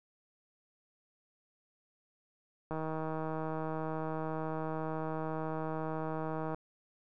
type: click train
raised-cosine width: 1 ms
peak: -24 dBFS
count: 607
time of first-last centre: 2.71-6.545 s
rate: 158 Hz
effects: none